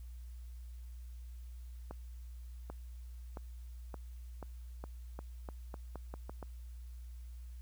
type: accelerating click train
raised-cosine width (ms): 1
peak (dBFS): -30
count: 13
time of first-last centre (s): 1.91-6.428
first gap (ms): 790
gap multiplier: 0.85
effects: added 60 Hz sine -45 dBFS peak until 7.61 s + white hiss -69 dBFS RMS until 7.61 s